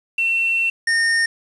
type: tone pair in turn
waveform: sine / square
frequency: 2705 / 1831.6 Hz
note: E7 / A#6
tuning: +44 / -31 cents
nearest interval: perfect fifth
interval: 675 cents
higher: first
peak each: -16 dBFS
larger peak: neither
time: 0.18-0.7 / 0.87-1.26 s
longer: first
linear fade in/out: 5 ms
effects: resampled to 24000 Hz + 7-bit